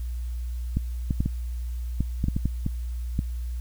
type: clicks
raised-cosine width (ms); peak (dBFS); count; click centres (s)
5; -12; 11; 0.77 / 1.108 / 1.205 / 1.26 / 2.006 / 2.241 / 2.284 / 2.365 / 2.456 / 2.664 / 3.191
effects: added 60 Hz sine -28 dBFS peak until 3.6 s + white hiss -55 dBFS RMS until 3.6 s